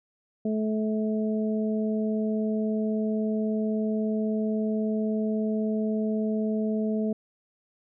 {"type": "harmonic tone", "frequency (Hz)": 216.3, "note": "A3", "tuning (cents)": -29, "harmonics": [1, 2, 3], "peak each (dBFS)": [-25, -31, -35], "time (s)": [0.45, 7.13], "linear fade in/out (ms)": 5, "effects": []}